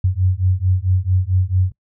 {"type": "beating tone pair", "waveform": "sine", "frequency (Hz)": [90.5, 95], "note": ["F#2", "F#2"], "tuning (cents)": [-38, 46], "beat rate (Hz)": 4.5, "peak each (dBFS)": -17, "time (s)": [0.04, 1.72], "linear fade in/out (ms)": 5, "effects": ["noise-tail reverb RT60 0.1 s tail -25 dB re dry"]}